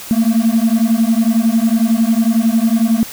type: beating tone pair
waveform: triangle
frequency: 221.2 / 232.2 Hz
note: A3 / A#3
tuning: +9 / -7 cents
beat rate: 11 Hz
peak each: -10 dBFS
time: 0.11-3.03 s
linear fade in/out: 0 ms
effects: tanh soft clip ceiling -6 dBFS + white hiss -31 dBFS RMS until 3.12 s